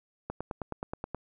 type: click train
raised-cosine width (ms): 1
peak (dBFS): -20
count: 9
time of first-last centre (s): 0.3-1.147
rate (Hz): 9.45
effects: none